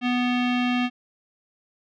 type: tone with low-pass filter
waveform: square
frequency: 246.9 Hz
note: B3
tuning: in tune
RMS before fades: -23 dBFS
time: 0.01-0.9 s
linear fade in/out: 50 ms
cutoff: 2900 Hz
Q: 3.1
effects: none